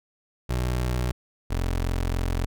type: tone pair in turn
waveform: 25% pulse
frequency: 61.74 / 43.66 Hz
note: B1 / F1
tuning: 0 / 0 cents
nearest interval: tritone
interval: 600 cents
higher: first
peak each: -20 dBFS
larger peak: neither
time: 0.49-1.12 / 1.5-2.46 s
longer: second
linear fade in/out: 10 ms
effects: none